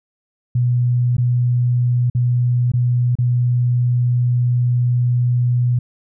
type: tone with dropouts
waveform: sine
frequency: 122.6 Hz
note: B2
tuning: 12 cents flat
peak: -13 dBFS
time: 0.55-5.79 s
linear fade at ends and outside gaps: 5 ms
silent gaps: 1.168-1.181 / 2.1-2.149 / 2.718-2.736 / 3.154-3.186 s
effects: none